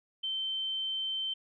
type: tone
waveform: sine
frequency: 3100 Hz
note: G7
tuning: 20 cents flat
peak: -31 dBFS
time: 0.23-1.34 s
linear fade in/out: 10 ms
effects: none